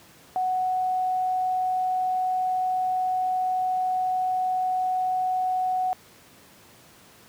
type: tone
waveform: sine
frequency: 741 Hz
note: F#5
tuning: 2 cents sharp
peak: -22 dBFS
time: 0.36-5.93 s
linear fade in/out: 0 ms
effects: pink hiss -52 dBFS RMS until 7.28 s + high-pass 100 Hz 12 dB/octave